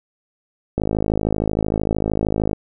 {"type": "click train", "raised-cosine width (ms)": 2, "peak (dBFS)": -6, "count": 94, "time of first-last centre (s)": [0.78, 2.531], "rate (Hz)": 53.1, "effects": []}